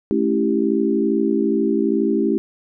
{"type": "chord", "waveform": "sine", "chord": "A dominant seventh", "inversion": "none", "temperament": "equal with one note detuned", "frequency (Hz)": [216.5, 277.2, 329.6, 392], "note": ["A3", "C#4", "E4", "G4"], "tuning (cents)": [-28, 0, 0, 0], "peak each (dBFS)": [-21, -22, -21, -21], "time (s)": [0.11, 2.38], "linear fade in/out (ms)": 0, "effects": []}